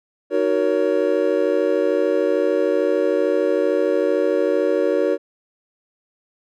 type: chord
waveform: triangle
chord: D# minor seventh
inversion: none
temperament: just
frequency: 311.1 / 373.4 / 466.7 / 560 Hz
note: D#4 / F#4 / A#4 / C#5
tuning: 0 / +16 / +2 / +18 cents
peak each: -22 / -20 / -19 / -19 dBFS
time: 0.3-5.18 s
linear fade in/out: 50 ms
effects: none